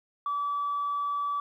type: tone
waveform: sine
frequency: 1151 Hz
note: D6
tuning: 35 cents flat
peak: -26 dBFS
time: 0.26-1.4 s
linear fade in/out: 2 ms
effects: tanh soft clip ceiling -23 dBFS + 11-bit